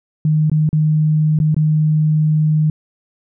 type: tone with dropouts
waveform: sine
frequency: 154.2 Hz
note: D#3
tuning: 15 cents flat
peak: -11 dBFS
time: 0.25-2.7 s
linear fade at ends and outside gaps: 2 ms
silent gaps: 0.498-0.516 / 0.691-0.729 / 1.389-1.4 / 1.545-1.565 s
effects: none